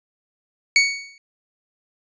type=tone with exponential decay; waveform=sawtooth; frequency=2232 Hz; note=C#7; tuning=11 cents sharp; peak=-6 dBFS; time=0.76-1.18 s; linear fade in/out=1 ms; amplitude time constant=91 ms; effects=resampled to 16000 Hz